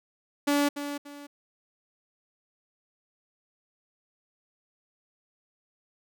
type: tone with echo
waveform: sawtooth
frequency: 287.6 Hz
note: D4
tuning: 36 cents flat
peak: -18 dBFS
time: 0.47-0.69 s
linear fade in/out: 10 ms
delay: 290 ms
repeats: 2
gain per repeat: -10 dB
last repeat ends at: 1.27 s
effects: none